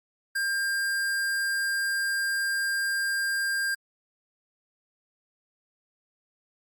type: tone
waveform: square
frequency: 1599 Hz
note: G6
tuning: 34 cents sharp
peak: -26 dBFS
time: 0.35-3.75 s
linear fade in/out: 10 ms
effects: Opus 48 kbps